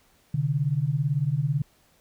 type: beating tone pair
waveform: sine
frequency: 130.81 / 148.81 Hz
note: C3 / D3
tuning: 0 / +23 cents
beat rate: 18 Hz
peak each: -26 / -24 dBFS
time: 0.34-1.62 s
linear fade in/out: 5 ms
effects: pink hiss -62 dBFS RMS until 2 s